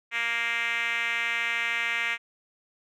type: tone with band-pass filter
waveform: 5% pulse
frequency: 233.1 Hz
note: A#3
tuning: in tune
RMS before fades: -28 dBFS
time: 0.11-2.18 s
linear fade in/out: 50 ms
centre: 2200 Hz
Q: 3.1
effects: none